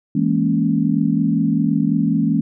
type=chord; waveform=sine; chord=A# half-diminished seventh; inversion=second; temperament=equal; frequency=164.81 / 207.7 / 233.1 / 277.2 Hz; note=E3 / G#3 / A#3 / C#4; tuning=0 / 0 / 0 / 0 cents; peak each=-20 dBFS; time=0.15-2.41 s; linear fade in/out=5 ms; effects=none